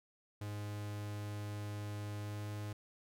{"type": "tone with pitch glide", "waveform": "45% pulse", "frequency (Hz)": [103.83, 104.61], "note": ["G#2", "G#2"], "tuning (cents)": [0, 13], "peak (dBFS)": -40, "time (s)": [0.41, 2.73], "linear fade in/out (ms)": 5, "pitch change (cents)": 13, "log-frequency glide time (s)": [2.16, 2.5], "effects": []}